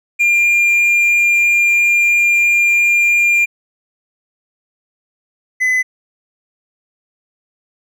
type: tone pair in turn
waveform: triangle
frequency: 2399 / 2017 Hz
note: D7 / B6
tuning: +36 / +36 cents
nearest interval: minor third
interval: 300 cents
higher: first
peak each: -8 / -10 dBFS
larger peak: first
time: 0.19-3.46 / 5.6-5.83 s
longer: first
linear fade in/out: 20 ms
effects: none